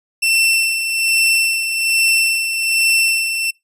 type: tone with tremolo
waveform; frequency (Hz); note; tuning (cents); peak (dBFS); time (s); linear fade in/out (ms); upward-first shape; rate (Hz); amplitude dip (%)
sawtooth; 2689; E7; +34; -8; 0.22-3.51; 10; sine; 1.2; 55
effects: noise-tail reverb RT60 0.2 s tail -26 dB re dry + resampled to 32000 Hz